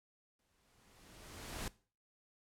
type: noise with exponential growth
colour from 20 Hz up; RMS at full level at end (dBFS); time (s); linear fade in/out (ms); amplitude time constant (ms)
pink; -41; 0.39-1.68; 2; 280
effects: noise-tail reverb RT60 0.4 s tail -20 dB re dry + low-pass 12000 Hz 12 dB/octave